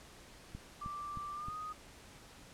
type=click train; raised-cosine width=5 ms; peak=-32 dBFS; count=4; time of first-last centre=0.55-1.485 s; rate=3.21 Hz
type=tone with pitch glide; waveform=sine; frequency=1174.7 to 1244.6 Hz; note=D6 to D#6; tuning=0 to 0 cents; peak=-40 dBFS; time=0.81-1.73 s; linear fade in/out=10 ms; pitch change=+100 cents; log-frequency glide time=1.33-1.54 s
effects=pink hiss -56 dBFS RMS until 2.53 s + low-pass 10000 Hz 12 dB/octave